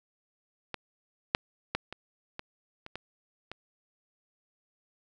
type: clicks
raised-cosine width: 0.3 ms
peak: -18 / -6 / -12 / -23 / -21 / -26 / -21 / -23 dBFS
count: 8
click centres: 0.743 / 1.349 / 1.75 / 1.926 / 2.394 / 2.864 / 2.956 / 3.516 s
effects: none